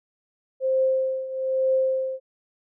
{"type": "tone with tremolo", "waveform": "sine", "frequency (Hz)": 525, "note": "C5", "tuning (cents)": 6, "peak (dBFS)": -17, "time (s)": [0.6, 2.2], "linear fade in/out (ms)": 50, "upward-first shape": "triangle", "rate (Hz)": 1.1, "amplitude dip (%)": 80, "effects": []}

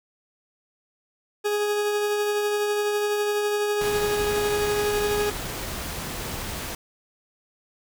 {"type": "tone with tremolo", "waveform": "40% pulse", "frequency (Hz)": 415.3, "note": "G#4", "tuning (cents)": 0, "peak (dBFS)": -20, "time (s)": [1.44, 5.31], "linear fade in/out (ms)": 20, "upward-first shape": "triangle", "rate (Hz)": 12, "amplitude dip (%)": 30}
{"type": "noise", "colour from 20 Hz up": "pink", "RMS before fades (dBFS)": -32, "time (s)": [3.81, 6.75], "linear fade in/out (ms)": 2}
{"effects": []}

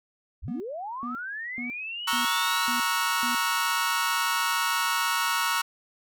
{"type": "linear sweep", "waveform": "sine", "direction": "up", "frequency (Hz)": [37.07, 4067], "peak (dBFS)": -32, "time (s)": [0.42, 2.67], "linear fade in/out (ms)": 20}
{"type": "tone bursts", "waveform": "triangle", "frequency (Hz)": 243.2, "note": "B3", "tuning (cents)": -26, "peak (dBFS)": -31, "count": 6, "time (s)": [0.48, 3.35], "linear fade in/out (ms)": 0, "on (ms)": 120, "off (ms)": 430}
{"type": "chord", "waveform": "sawtooth", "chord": "F# dominant seventh", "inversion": "first", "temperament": "equal with one note detuned", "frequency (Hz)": [932.3, 1108.7, 1318.5, 1456.2], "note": ["A#5", "C#6", "E6", "F#6"], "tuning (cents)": [0, 0, 0, -28], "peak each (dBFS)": -26, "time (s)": [2.07, 5.62], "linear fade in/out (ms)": 10}
{"effects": []}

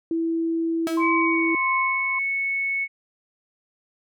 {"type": "tone", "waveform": "sine", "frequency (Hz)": 329.6, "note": "E4", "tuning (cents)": 0, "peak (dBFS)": -21, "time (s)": [0.11, 1.55], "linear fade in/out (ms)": 2}
{"type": "tone with exponential decay", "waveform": "35% pulse", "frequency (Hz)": 325.2, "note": "E4", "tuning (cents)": -23, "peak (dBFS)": -19, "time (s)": [0.87, 1.2], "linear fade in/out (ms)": 1, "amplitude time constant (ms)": 70}
{"type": "tone with tremolo", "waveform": "sine", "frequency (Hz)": 1046.5, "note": "C6", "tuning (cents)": 0, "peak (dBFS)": -21, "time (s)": [0.97, 2.19], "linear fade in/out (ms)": 5, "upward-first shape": "sine", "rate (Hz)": 1.6, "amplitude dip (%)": 65}
{"type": "tone with pitch glide", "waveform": "sine", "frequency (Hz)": [2275, 2208], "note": ["C#7", "C#7"], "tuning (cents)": [44, -7], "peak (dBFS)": -22, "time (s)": [0.99, 2.88], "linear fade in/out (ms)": 50, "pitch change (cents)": -51, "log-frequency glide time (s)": [1.11, 1.59]}
{"effects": []}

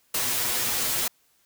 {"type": "noise with comb filter", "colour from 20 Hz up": "white", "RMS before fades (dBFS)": -26, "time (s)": [0.14, 1.08], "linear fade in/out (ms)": 5, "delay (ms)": 8.2, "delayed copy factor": 0.95, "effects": ["white hiss -65 dBFS RMS until 1.45 s"]}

